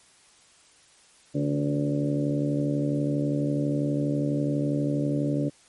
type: harmonic tone with a mistuned harmonic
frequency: 72.2 Hz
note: D2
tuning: 29 cents flat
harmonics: 2 / 3 / 4 / 5 / 6 / 7 / 8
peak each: -27 / -36 / -26 / -36 / -40 / -36 / -34 dBFS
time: 1.34-5.5 s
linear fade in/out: 20 ms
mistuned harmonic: 3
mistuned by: +51 cents
effects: white hiss -57 dBFS RMS until 5.68 s + MP3 48 kbps